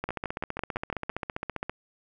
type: two click trains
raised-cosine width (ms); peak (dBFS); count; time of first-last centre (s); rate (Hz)
0.5; -16 / -16; 26 / 7; 0.04-1.696 / 0.09-1.095; 15.1 / 5.97
effects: none